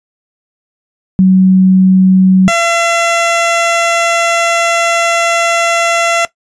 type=tone pair in turn; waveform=sine / 15% pulse; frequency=187.6 / 677.7 Hz; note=F#3 / E5; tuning=+24 / +48 cents; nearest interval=octave + minor seventh; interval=2224 cents; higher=second; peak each=-3 dBFS; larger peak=neither; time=1.19-2.48 / 2.48-6.25 s; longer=second; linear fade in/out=0 ms; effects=noise-tail reverb RT60 0.1 s tail -17 dB re dry + resampled to 22050 Hz